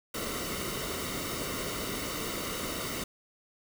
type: noise with comb filter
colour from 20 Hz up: pink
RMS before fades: -35 dBFS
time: 0.14-3.04 s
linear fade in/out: 5 ms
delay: 1.2 ms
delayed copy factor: -0.65
effects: none